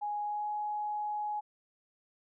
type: tone with pitch glide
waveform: sine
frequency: 830.6 to 838.8 Hz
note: G#5 to G#5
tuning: 0 to +17 cents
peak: -32 dBFS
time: 0.01-1.41 s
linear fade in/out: 20 ms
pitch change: +17 cents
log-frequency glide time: 0.22-0.48 s
effects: none